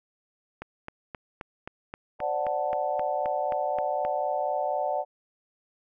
click train, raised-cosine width 0.5 ms, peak -21 dBFS, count 14, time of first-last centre 0.62-4.05 s, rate 3.79 Hz
sine chord, D dominant seventh, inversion third, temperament equal, 523.3 / 587.3 / 740 / 880 Hz, C5 / D5 / F#5 / A5, 0 / 0 / 0 / 0 cents, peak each -35 / -29 / -29 / -33 dBFS, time 2.19-5.05 s, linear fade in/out 50 ms
effects none

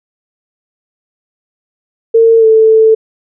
sine tone with pitch glide, 454.6 to 441.7 Hz, A#4 to A4, -43 to +7 cents, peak -3 dBFS, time 2.14-2.95 s, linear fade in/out 10 ms, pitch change -50 cents, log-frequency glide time 2.39-2.45 s, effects none

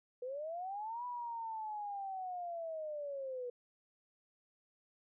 sine linear two-way sweep, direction up then down, 483 to 987.8 to 483 Hz, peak -39 dBFS, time 0.22-3.5 s, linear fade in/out 5 ms, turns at 1.05 s, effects none

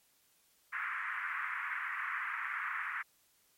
white band-pass noise, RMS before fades -38 dBFS, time 0.72-3.03 s, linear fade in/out 20 ms, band 1100 to 2100 Hz, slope 48 dB/octave, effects white hiss -70 dBFS RMS until 3.57 s + MP3 64 kbps

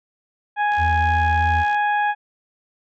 harmonic tone, 830.6 Hz, G#5, in tune, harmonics 1 / 2 / 3 / 4, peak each -18 / -23 / -33 / -41 dBFS, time 0.56-2.15 s, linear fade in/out 50 ms
click train, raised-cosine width 0.2 ms, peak -22 dBFS, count 65, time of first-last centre 0.72-1.746 s, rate 62.4 Hz
triangle tone with vibrato, 82.41 Hz, E2, in tune, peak -18 dBFS, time 0.77-1.65 s, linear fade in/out 50 ms, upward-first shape sine, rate 3.2 Hz, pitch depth 12 cents each way
effects none

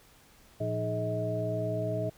sine tone cluster, 115.2 / 174.9 / 309.4 / 422.7 / 636 Hz, A#2 / F3 / D#4 / G#4 / D#5, -20 / +3 / -10 / +31 / +38 cents, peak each -33 / -39 / -39 / -38 / -32 dBFS, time 0.6-2.1 s, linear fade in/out 10 ms, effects pink hiss -59 dBFS RMS until 2.17 s

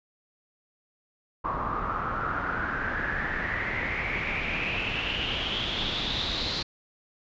pink noise with low-pass filter sweep, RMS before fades -30 dBFS, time 1.44-6.63 s, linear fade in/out 10 ms, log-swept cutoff 1100 to 4200 Hz, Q 7.4, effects resampled to 16000 Hz

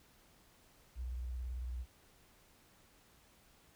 sine tone with vibrato, 61.74 Hz, B1, in tune, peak -38 dBFS, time 0.95-1.86 s, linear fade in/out 50 ms, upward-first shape sine, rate 18 Hz, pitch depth 100 cents each way, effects pink hiss -66 dBFS RMS until 3.75 s

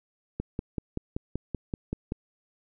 click train, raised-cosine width 3 ms, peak -17 dBFS, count 10, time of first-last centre 0.4-2.121 s, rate 5.23 Hz, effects none

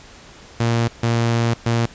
sawtooth tone bursts at uneven times, 116.54 Hz, A#2, in tune, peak -12 dBFS, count 3, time 0.6-0.88 / 1.03-1.54 / 1.66-1.86 s, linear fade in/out 5 ms, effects pink hiss -43 dBFS RMS until 1.94 s + resampled to 16000 Hz

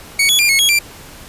sawtooth tone with pitch steps, 2232 / 3384 / 2395 / 2185 / 3316 / 2363 Hz, C#7 / G#7 / D7 / C#7 / G#7 / D7, +11 / +32 / +33 / -26 / -3 / +10 cents, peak -7 dBFS, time 0.19-0.79 s, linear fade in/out 5 ms, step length 100 ms, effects pink hiss -37 dBFS RMS until 1.28 s + resampled to 32000 Hz

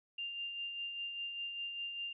sine tone with tremolo, 2794 Hz, F7, in tune, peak -37 dBFS, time 0.18-2.13 s, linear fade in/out 5 ms, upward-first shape sine, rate 5 Hz, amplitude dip 40%, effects none

